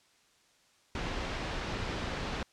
pink low-pass noise, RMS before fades -36 dBFS, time 0.95-2.43 s, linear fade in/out 2 ms, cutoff 4200 Hz, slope 12 dB/octave, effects white hiss -66 dBFS RMS until 2.52 s + low-pass 7000 Hz 12 dB/octave

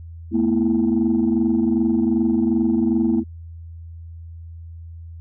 sine chord, A suspended second, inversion none, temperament equal with one note detuned, 220 / 242.6 / 329.6 Hz, A3 / B3 / E4, 0 / -31 / 0 cents, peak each -19 dBFS, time 0.31-3.24 s, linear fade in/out 50 ms, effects tanh soft clip ceiling -10 dBFS + added 83 Hz sine -34 dBFS peak until 5.2 s

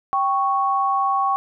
sine tone pair together, 784 / 1107.6 Hz, G5 / C#6, 0 / -2 cents, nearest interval tritone, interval 598 cents, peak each -21 / -19 dBFS, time 0.13-1.36 s, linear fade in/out 0 ms, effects none

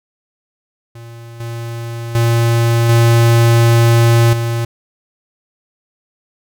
square tone with level steps, 116.54 Hz, A#2, in tune, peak -32 / -23 / -11 / -8 / -16 dBFS, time 0.95-4.65 s, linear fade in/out 5 ms, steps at 1.4 / 2.15 / 2.89 / 4.33 s, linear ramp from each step 2 ms, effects none

